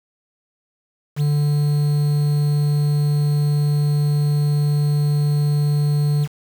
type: tone with quantisation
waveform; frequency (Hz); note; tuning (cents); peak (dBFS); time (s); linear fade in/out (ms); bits
triangle; 146.83; D3; 0; -13; 1.16-6.28; 50; 6
effects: none